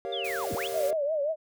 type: chord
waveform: triangle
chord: G half-diminished seventh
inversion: none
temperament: equal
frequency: 392 / 466.2 / 554.4 / 698.5 Hz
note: G4 / Bb4 / Db5 / F5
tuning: 0 / 0 / 0 / 0 cents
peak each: -35 dBFS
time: 0.05-0.93 s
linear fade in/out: 0 ms
type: linear two-way sweep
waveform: sine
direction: down then up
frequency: 3651 to 43.04 to 3651 Hz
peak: -32 dBFS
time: 0.12-0.68 s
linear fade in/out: 10 ms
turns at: 0.54 s
type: noise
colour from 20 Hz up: white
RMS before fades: -41 dBFS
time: 0.24-0.91 s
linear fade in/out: 10 ms
type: tone with vibrato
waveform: sine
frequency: 600 Hz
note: D5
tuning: 37 cents sharp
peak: -25 dBFS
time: 0.72-1.36 s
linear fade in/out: 50 ms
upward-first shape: triangle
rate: 5.5 Hz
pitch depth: 150 cents each way
effects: none